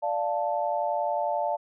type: chord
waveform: sine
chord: D minor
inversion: none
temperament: equal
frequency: 587.3 / 698.5 / 880 Hz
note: D5 / F5 / A5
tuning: 0 / 0 / 0 cents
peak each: -29 dBFS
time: 0.02-1.57 s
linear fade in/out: 20 ms
effects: none